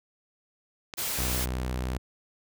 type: clicks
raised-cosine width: 0.2 ms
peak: -19 dBFS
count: 2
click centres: 0.938 / 0.984 s
type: noise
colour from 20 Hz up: white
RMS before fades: -31 dBFS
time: 0.97-1.46 s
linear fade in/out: 20 ms
type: tone with vibrato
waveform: sawtooth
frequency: 63 Hz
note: B1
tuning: 35 cents sharp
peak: -25 dBFS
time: 1.18-1.98 s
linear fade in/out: 10 ms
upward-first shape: sine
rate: 15 Hz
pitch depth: 8 cents each way
effects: none